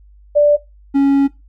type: tone pair in turn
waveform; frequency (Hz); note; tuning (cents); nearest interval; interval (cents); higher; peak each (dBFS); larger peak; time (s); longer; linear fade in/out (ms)
sine / triangle; 587.3 / 277.2; D5 / C#4; 0 / 0; octave + minor second; 1300; first; -7; neither; 0.35-0.57 / 0.94-1.28; second; 20
effects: noise-tail reverb RT60 0.2 s tail -17 dB re dry + added 50 Hz sine -42 dBFS peak until 1.48 s